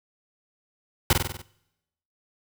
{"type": "noise with echo", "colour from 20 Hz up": "pink", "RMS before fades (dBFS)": -18, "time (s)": [1.1, 1.13], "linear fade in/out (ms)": 2, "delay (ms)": 48, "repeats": 6, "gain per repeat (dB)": -4, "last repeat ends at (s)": 1.418, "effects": ["noise-tail reverb RT60 0.9 s tail -23 dB re dry"]}